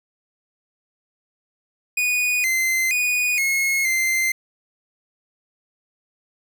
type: tone with pitch steps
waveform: 45% pulse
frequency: 2470 / 2071 / 2469 / 2168 / 2082 Hz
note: D#7 / C7 / D#7 / C#7 / C7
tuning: -13 / -18 / -14 / -39 / -9 cents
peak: -18 dBFS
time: 1.97-4.32 s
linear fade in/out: 5 ms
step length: 470 ms
effects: none